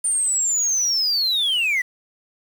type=linear sweep; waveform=sine; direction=down; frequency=9040 to 1919 Hz; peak=-15 dBFS; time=0.04-1.82 s; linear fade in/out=10 ms; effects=tanh soft clip ceiling -17 dBFS + 7-bit